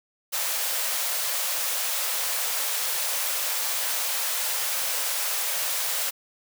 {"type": "high-pass noise", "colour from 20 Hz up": "white", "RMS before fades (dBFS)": -27, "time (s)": [0.32, 6.11], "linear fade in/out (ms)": 20, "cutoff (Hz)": 470, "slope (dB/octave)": 96, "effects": []}